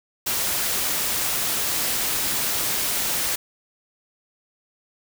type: noise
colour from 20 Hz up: white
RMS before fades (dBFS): -24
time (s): 0.26-3.36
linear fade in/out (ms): 10
effects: none